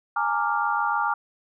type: chord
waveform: sine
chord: Bb dominant seventh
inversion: third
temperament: equal with one note detuned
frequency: 830.6 / 917.4 / 1174.7 / 1396.9 Hz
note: Ab5 / Bb5 / D6 / F6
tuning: 0 / -28 / 0 / 0 cents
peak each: -27 dBFS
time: 0.16-1.14 s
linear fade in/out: 5 ms
effects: none